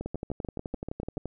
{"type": "two click trains", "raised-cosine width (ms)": 2, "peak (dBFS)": [-20, -21], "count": [15, 9], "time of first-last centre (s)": [[0.06, 1.257], [0.01, 1.178]], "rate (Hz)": [11.7, 6.85], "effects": []}